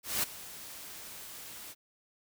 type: noise with ADSR envelope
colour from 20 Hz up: white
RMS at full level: -29 dBFS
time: 0.03-1.75 s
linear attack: 200 ms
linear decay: 14 ms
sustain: -17 dB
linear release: 42 ms
effects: none